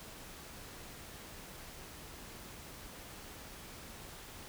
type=silence; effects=pink hiss -50 dBFS RMS until 4.48 s